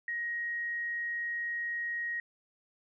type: tone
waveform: sine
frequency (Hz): 1884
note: A#6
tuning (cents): +18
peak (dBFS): -32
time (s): 0.08-2.2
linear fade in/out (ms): 2
effects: none